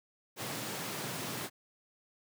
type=high-pass noise; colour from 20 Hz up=pink; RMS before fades=-39 dBFS; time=0.36-1.5 s; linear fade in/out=50 ms; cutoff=110 Hz; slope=48 dB/octave; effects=none